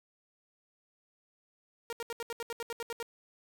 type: tone bursts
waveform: sawtooth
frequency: 466.2 Hz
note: A#4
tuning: in tune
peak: -32 dBFS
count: 12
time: 1.9-3.027 s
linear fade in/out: 0 ms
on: 27 ms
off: 73 ms
effects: none